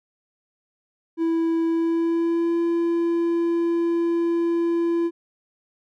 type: tone with pitch glide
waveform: triangle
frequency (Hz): 329.6 to 338.3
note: E4 to E4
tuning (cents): 0 to +45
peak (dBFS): -17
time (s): 1.17-5.11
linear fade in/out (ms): 50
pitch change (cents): +45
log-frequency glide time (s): 1.66-2.58
effects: none